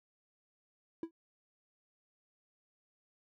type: tone with exponential decay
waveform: triangle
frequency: 329.6 Hz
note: E4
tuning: in tune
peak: -30 dBFS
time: 1.03-1.11 s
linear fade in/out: 2 ms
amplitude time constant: 17 ms
effects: none